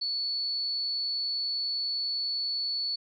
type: tone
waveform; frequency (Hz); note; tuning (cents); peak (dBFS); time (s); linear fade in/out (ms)
sine; 4435; C#8; 0; -28; 0.01-2.96; 10
effects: none